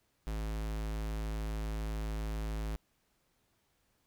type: tone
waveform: square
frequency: 53.6 Hz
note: A1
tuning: 45 cents flat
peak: -35 dBFS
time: 0.27-2.76 s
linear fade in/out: 0 ms
effects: pink hiss -75 dBFS RMS until 4.06 s